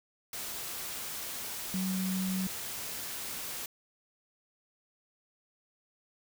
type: tone in noise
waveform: sine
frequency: 187.9 Hz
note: F#3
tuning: 27 cents sharp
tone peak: -30 dBFS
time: 1.74-2.47 s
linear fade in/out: 2 ms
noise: white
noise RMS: -39 dBFS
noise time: 0.33-3.66 s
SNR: +6 dB
effects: none